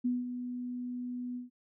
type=tone with ADSR envelope; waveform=sine; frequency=246.9 Hz; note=B3; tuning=in tune; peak=-26 dBFS; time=0.04-1.5 s; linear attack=15 ms; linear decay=190 ms; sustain=-9 dB; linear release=140 ms; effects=none